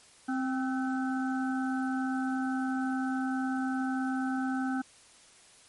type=harmonic tone with a mistuned harmonic; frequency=261.7 Hz; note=C4; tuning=in tune; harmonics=1 / 3 / 5 / 6; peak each=-29 / -37 / -42 / -39 dBFS; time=0.28-4.82 s; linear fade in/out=10 ms; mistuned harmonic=6; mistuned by=-57 cents; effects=white hiss -57 dBFS RMS until 5.68 s + MP3 48 kbps